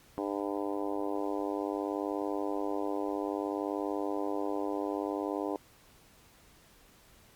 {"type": "harmonic tone", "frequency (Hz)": 100.6, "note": "G2", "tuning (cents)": 45, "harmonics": [3, 4, 5, 6, 7, 8, 9, 10], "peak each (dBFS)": [-35, -37, -39, -41, -42, -43, -44, -45], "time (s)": [0.18, 5.56], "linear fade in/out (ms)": 0, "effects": ["pink hiss -60 dBFS RMS until 7.35 s", "Opus 48 kbps"]}